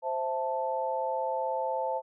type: chord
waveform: sine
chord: A minor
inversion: first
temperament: equal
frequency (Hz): 523.3 / 659.3 / 880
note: C5 / E5 / A5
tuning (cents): 0 / 0 / 0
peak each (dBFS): -32 / -35 / -31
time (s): 0.02-2.02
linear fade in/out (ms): 50
effects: none